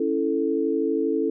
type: chord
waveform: sine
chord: A major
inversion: first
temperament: equal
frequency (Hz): 277.2 / 329.6 / 440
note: C#4 / E4 / A4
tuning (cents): 0 / 0 / 0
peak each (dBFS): -26 / -25 / -24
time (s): 0-1.3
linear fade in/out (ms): 5
effects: none